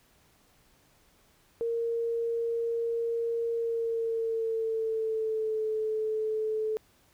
sine tone with pitch glide, 463.4 to 434.9 Hz, A#4 to A4, -10 to -20 cents, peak -27 dBFS, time 1.61-6.77 s, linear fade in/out 0 ms, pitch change -110 cents, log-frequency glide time 3.51-5.64 s, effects pink hiss -64 dBFS RMS until 7.13 s

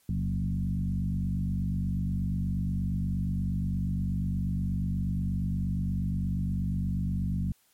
sine tone with frequency modulation, 126.6 Hz, B2, 43 cents sharp, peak -26 dBFS, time 0.09-7.52 s, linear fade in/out 2 ms, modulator 48.4 Hz, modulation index 1.7, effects white hiss -66 dBFS RMS until 7.73 s + MP3 64 kbps

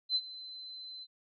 sine tone with ADSR envelope, 4057 Hz, B7, 46 cents sharp, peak -25 dBFS, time 0.09-1.07 s, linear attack 62 ms, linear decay 53 ms, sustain -18 dB, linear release 47 ms, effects none

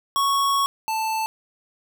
square tone pair in turn, 1108.7 / 882 Hz, C#6 / A5, 0 / +4 cents, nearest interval major third, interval 396 cents, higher first, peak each -19 / -23 dBFS, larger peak first, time 0.16-0.66 / 0.88-1.26 s, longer first, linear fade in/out 0 ms, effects none

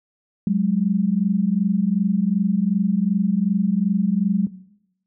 sine tone pair together, 185.04 / 207.7 Hz, F#3 / G#3, 0 / 0 cents, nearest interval major second, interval 200 cents, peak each -19 dBFS, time 0.47-4.47 s, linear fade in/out 2 ms, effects noise-tail reverb RT60 0.8 s tail -17 dB re dry

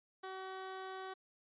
15% pulse tone, 378.7 Hz, F#4, 40 cents sharp, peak -37 dBFS, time 0.23-1.14 s, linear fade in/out 10 ms, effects resampled to 8000 Hz

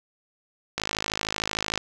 click train, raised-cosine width 0.2 ms, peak -8 dBFS, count 54, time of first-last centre 0.78-1.776 s, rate 53.2 Hz, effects none

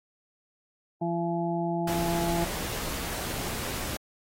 harmonic tone, 170 Hz, F3, 46 cents flat, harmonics 1 / 2 / 4 / 5, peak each -30 / -31 / -32 / -35 dBFS, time 1.01-2.45 s, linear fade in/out 10 ms
pink noise, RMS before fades -34 dBFS, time 1.87-3.97 s, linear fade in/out 5 ms
effects AAC 48 kbps

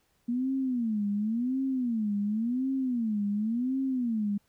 sine tone with vibrato, 233.1 Hz, A#3, in tune, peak -26 dBFS, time 0.28-4.38 s, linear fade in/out 10 ms, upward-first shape sine, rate 0.92 Hz, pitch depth 240 cents each way, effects pink hiss -71 dBFS RMS until 4.48 s

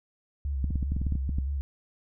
sine tone with vibrato, 68.6 Hz, C#2, 17 cents flat, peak -27 dBFS, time 0.45-1.61 s, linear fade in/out 0 ms, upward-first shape square, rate 4.9 Hz, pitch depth 53 cents each way
clicks, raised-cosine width 5 ms, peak -19 dBFS, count 12, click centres 0.643 / 0.706 / 0.757 / 0.828 / 0.92 / 0.965 / 1.016 / 1.067 / 1.123 / 1.154 / 1.293 / 1.385 s
effects none

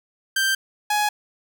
sawtooth tone pair in turn, 1569 / 837.2 Hz, G6 / G#5, +1 / +14 cents, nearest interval major seventh, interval 1087 cents, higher first, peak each -15 dBFS, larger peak neither, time 0.36-0.55 / 0.9-1.09 s, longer neither, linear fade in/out 5 ms, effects none

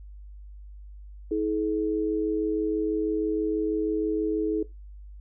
sine tone pair together, 320.6 / 426.8 Hz, E4 / G#4, -48 / +47 cents, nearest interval perfect fourth, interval 495 cents, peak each -26 dBFS, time 1.31-4.63 s, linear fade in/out 5 ms, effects noise-tail reverb RT60 0.2 s tail -18 dB re dry + added 50 Hz sine -41 dBFS peak until 5.2 s

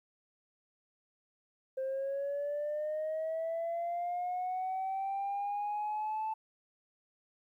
sine linear sweep, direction up, 524 to 880 Hz, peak -31 dBFS, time 1.77-6.34 s, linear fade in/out 10 ms, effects tanh soft clip ceiling -30 dBFS + 12-bit

